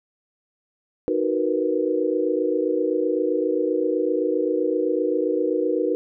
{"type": "chord", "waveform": "sine", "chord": "B major seventh", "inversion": "first", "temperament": "equal", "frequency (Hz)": [311.1, 370, 466.2, 493.9], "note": ["D#4", "F#4", "A#4", "B4"], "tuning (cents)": [0, 0, 0, 0], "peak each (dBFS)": -25, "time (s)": [1.08, 5.95], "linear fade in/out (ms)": 0, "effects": []}